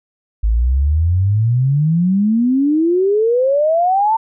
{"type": "exponential sweep", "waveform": "sine", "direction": "up", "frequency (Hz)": [51.91, 911], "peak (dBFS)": -11, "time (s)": [0.43, 4.17], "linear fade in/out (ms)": 10, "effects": []}